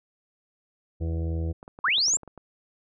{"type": "harmonic tone", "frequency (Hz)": 82, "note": "E2", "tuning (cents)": -9, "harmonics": [1, 2, 4, 5, 6, 7, 8, 9], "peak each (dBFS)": [-26, -35, -37, -47, -41, -50, -52, -55], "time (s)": [1, 1.53], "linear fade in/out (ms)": 20}
{"type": "clicks", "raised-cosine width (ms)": 1, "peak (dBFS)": -29, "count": 11, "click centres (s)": [1.629, 1.679, 1.789, 1.884, 1.982, 2.083, 2.137, 2.17, 2.233, 2.277, 2.377]}
{"type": "linear sweep", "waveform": "sine", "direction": "up", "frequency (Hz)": [941, 7610], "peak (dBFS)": -20, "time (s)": [1.84, 2.17], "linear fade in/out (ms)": 5}
{"effects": []}